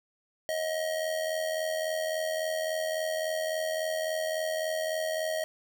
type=tone with amplitude modulation; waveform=square; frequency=633 Hz; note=D#5; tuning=30 cents sharp; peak=-27 dBFS; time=0.49-5.44 s; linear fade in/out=0 ms; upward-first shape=sine; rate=83.6 Hz; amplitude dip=55%; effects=none